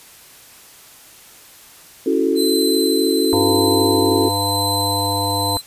sine chord, F# minor seventh, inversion second, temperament equal with one note detuned, 277.2 / 329.6 / 373.4 / 440 Hz, C#4 / E4 / F#4 / A4, 0 / 0 / +16 / 0 cents, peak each -20 dBFS, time 2.06-4.29 s, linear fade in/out 5 ms
sawtooth tone with tremolo, 4058 Hz, B7, 46 cents sharp, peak -17 dBFS, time 2.35-5.62 s, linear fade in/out 50 ms, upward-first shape sine, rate 0.96 Hz, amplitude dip 30%
harmonic tone, 100 Hz, G2, 35 cents sharp, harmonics 1 / 3 / 5 / 7 / 9 / 10, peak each -24 / -27 / -27 / -26 / -23 / -29 dBFS, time 3.33-5.57 s, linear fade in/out 0 ms
effects white hiss -44 dBFS RMS until 5.66 s + resampled to 32000 Hz

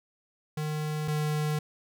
square tone pair in turn, 152.7 / 151.56 Hz, D#3 / D#3, -32 / -45 cents, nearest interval unison, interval 13 cents, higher first, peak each -30 / -27 dBFS, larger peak second, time 0.57-1.08 / 1.08-1.59 s, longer neither, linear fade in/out 5 ms, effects none

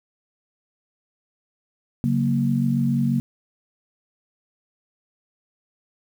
sine chord, F# major, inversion second, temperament equal, 138.59 / 185 / 233.1 Hz, C#3 / F#3 / A#3, 0 / 0 / 0 cents, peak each -22 / -26 / -21 dBFS, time 2.04-3.2 s, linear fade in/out 0 ms, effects 8-bit

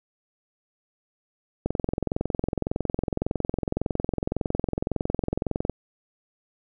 click train, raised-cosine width 2 ms, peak -11 dBFS, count 89, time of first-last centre 1.66-5.697 s, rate 21.8 Hz, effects none

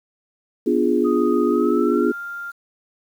sine chord, B diminished seventh, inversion none, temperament equal, 246.9 / 293.7 / 349.2 / 415.3 Hz, B3 / D4 / F4 / Ab4, 0 / 0 / 0 / 0 cents, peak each -21 / -22 / -20 / -21 dBFS, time 0.66-2.12 s, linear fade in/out 10 ms
sine tone with pitch glide, 1244.5 to 1396.9 Hz, D#6 to F6, 0 to 0 cents, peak -28 dBFS, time 1.04-2.52 s, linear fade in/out 20 ms, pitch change +200 cents, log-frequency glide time 1.48-2.12 s
effects 8-bit

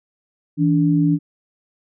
sine tone pair together, 162.66 / 289.4 Hz, E3 / D4, -23 / -25 cents, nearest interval minor seventh, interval 998 cents, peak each -16 dBFS, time 0.57-1.19 s, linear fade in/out 50 ms, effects none

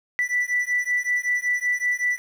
triangle beating tone pair, 1969 / 1974.3 Hz, B6 / B6, -6 / -1 cents, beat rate 5.3 Hz, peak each -21 dBFS, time 0.19-2.18 s, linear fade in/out 0 ms, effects tanh soft clip ceiling -16 dBFS + 9-bit

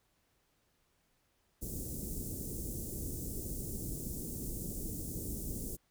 pink band-stop noise, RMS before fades -40 dBFS, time 1.61-5.77 s, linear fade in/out 20 ms, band 400 to 7400 Hz, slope 24 dB/octave, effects pink hiss -75 dBFS RMS until 5.9 s

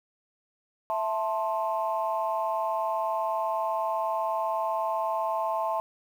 sine chord, A minor, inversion second, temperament just, 660 / 880 / 1056 Hz, E5 / A5 / C6, +2 / 0 / +16 cents, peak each -29 / -29 / -31 dBFS, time 0.9-5.8 s, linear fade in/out 0 ms, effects tanh soft clip ceiling -17 dBFS + 9-bit

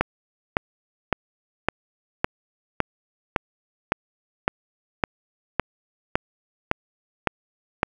click train, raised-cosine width 0.5 ms, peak -3 dBFS, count 15, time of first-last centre 0.01-7.831 s, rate 1.79 Hz, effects 7-bit

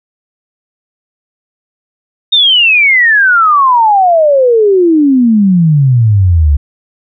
sine exponential sweep, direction down, 3719 to 69 Hz, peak -4 dBFS, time 2.32-6.57 s, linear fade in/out 10 ms, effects none

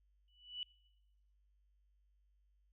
sine tone with exponential growth, 2960 Hz, F#7, in tune, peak -37 dBFS, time 0.28-0.63 s, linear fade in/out 1 ms, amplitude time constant 75 ms, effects noise-tail reverb RT60 1.0 s tail -23 dB re dry + added 50 Hz sine -70 dBFS peak until 2.72 s

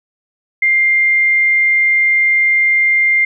sine tone, 2100 Hz, C7, 6 cents sharp, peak -9 dBFS, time 0.62-3.25 s, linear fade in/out 5 ms, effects none

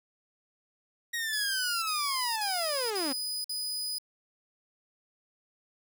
sawtooth linear sweep, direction down, 1900 to 253.2 Hz, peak -27 dBFS, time 1.13-3.13 s, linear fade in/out 10 ms
sawtooth tone bursts, 4978 Hz, D#8, in tune, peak -29 dBFS, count 5, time 1.33-3.984 s, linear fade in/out 2 ms, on 490 ms, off 51 ms
effects none

